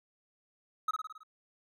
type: tone with echo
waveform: triangle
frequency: 1275 Hz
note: D#6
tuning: 42 cents sharp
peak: -25 dBFS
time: 0.88-0.91 s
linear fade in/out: 5 ms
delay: 54 ms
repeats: 6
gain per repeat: -4 dB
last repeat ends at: 1.234 s
effects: none